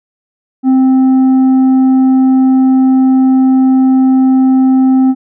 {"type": "tone with tanh clipping", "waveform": "sine", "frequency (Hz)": 261.6, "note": "C4", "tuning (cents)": 0, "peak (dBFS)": -6, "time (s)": [0.63, 5.15], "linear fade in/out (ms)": 50, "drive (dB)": 5, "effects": []}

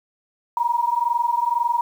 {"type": "tone pair together", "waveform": "sine", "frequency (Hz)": [940, 962], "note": ["A#5", "B5"], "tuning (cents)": [14, -46], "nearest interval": "unison", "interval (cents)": 40, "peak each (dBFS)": -21, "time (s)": [0.57, 1.81], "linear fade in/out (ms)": 2, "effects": ["8-bit"]}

